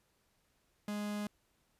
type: tone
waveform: 45% pulse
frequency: 207.7 Hz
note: G#3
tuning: in tune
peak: -36 dBFS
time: 0.88-1.27 s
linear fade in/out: 2 ms
effects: pink hiss -75 dBFS RMS until 1.79 s + resampled to 32000 Hz